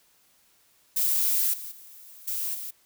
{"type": "noise with level steps", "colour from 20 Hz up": "violet", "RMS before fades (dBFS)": [-24, -38, -48, -30, -36], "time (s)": [0.96, 2.71], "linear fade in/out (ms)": 10, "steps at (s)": [1.53, 1.71, 2.27, 2.54], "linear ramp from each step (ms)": 10, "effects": ["white hiss -63 dBFS RMS until 2.85 s"]}